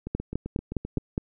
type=two click trains; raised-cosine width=3 ms; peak=-20 / -13 dBFS; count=8 / 6; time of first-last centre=0.07-0.98 / 0.15-1.179 s; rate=7.69 / 4.86 Hz; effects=none